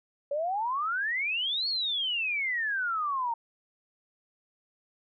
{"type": "exponential two-way sweep", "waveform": "sine", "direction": "up then down", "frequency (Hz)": [554.4, 4445, 907], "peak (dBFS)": -27, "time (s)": [0.31, 3.34], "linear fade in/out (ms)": 5, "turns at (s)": 1.68, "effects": []}